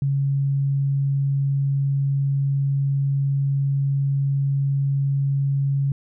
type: tone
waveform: sine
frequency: 138.59 Hz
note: C#3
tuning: in tune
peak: -18 dBFS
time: 0.02-5.92 s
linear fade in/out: 2 ms
effects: none